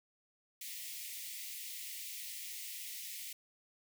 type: high-pass noise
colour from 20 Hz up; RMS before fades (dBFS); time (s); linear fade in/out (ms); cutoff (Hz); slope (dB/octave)
white; -45; 0.61-3.33; 5; 1900; 96
effects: none